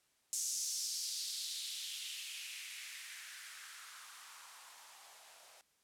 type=noise with band-pass filter sweep; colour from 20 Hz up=violet; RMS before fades=-44 dBFS; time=0.33-5.61 s; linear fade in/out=0 ms; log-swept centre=6700 to 620 Hz; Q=2.7; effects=white hiss -75 dBFS RMS until 5.83 s + low-pass 11000 Hz 12 dB/octave